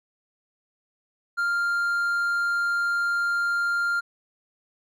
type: tone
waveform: triangle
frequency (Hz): 1396.9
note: F6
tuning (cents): 0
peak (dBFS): -20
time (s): 1.37-4.01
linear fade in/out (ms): 20
effects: none